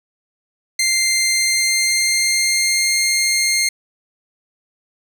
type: tone with pitch glide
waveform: 15% pulse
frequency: 2093 to 2119 Hz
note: C7 to C7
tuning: 0 to +21 cents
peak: -8 dBFS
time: 0.79-3.69 s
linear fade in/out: 5 ms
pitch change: +21 cents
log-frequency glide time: 1.3-2.97 s
effects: none